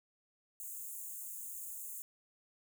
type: high-pass noise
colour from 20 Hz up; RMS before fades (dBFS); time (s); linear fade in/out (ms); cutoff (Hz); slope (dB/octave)
white; -45; 0.6-2.02; 0; 6600; 96
effects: none